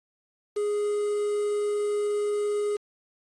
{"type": "tone with quantisation", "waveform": "triangle", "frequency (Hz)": 414.7, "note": "G#4", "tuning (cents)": -3, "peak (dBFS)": -22, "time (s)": [0.56, 2.77], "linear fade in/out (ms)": 10, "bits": 7, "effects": ["low-pass 9000 Hz 12 dB/octave", "AAC 32 kbps"]}